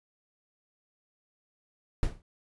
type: noise with exponential decay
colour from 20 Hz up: brown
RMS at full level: -23 dBFS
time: 2.03-2.22 s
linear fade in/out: 1 ms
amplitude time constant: 41 ms
effects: resampled to 24000 Hz